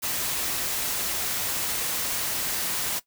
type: noise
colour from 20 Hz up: white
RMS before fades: -28 dBFS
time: 0.02-3 s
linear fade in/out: 20 ms
effects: noise-tail reverb RT60 0.1 s tail -17 dB re dry